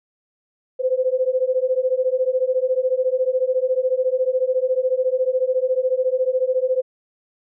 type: beating tone pair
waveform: sine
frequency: 507 / 521 Hz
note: B4 / C5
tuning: +45 / -7 cents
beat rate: 14 Hz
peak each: -20 dBFS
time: 0.79-6.82 s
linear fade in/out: 20 ms
effects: none